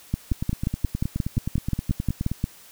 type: two click trains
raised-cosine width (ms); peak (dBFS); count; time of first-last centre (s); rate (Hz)
5; -13 / -10; 20 / 14; 0.32-2.316 / 0.14-2.441; 9.52 / 5.65
effects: white hiss -49 dBFS RMS until 2.71 s